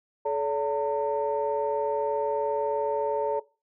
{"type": "tone cluster", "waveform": "sine", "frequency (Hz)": [430.3, 570, 907], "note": ["A4", "C#5", "A#5"], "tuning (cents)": [-39, 48, -48], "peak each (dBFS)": -28, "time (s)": [0.25, 3.4], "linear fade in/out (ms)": 10, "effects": ["noise-tail reverb RT60 0.3 s tail -20 dB re dry", "tanh soft clip ceiling -16 dBFS"]}